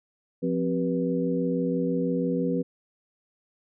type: tone cluster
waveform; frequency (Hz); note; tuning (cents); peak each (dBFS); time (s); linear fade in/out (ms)
sine; 175.9 / 262 / 386.6 / 485; F3 / C4 / G4 / B4; +13 / +2 / -24 / -31; -28 / -27 / -33 / -29; 0.42-2.63; 20
effects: none